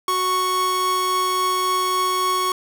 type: tone pair together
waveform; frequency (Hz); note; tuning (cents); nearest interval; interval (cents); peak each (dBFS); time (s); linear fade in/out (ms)
45% pulse; 370 / 1106.4; F#4 / C#6; 0 / -4; octave + perfect fifth; 1896; -27 / -19; 0.08-2.52; 2
effects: none